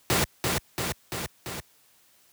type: noise with echo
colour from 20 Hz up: pink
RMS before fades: -23 dBFS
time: 0.1-0.24 s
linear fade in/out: 0 ms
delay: 340 ms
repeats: 4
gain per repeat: -3 dB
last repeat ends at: 1.6 s
effects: white hiss -61 dBFS RMS until 2.32 s + high-pass 60 Hz 12 dB/octave